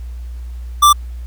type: tone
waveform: square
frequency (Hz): 1174.7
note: D6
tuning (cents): 0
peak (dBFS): -6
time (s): 0.82-0.93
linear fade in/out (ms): 10
effects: added 60 Hz sine -25 dBFS peak until 1.26 s + pink hiss -51 dBFS RMS until 1.26 s